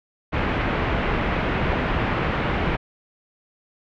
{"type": "low-pass noise", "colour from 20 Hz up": "pink", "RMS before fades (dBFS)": -23, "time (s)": [0.32, 2.77], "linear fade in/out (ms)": 20, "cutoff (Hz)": 2600, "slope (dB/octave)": 24, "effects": []}